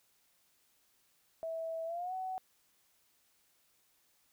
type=tone with pitch glide; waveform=sine; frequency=653 to 750.1 Hz; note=E5 to F#5; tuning=-17 to +23 cents; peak=-36 dBFS; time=1.43-2.38 s; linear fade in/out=0 ms; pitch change=+240 cents; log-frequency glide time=1.85-2.14 s; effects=white hiss -72 dBFS RMS until 4.32 s